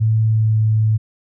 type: tone with pitch glide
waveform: sine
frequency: 110.4 to 109.2 Hz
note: A2 to A2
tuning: +6 to -13 cents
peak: -12 dBFS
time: 0-0.98 s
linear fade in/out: 20 ms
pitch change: -19 cents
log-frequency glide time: 0.26-0.57 s
effects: none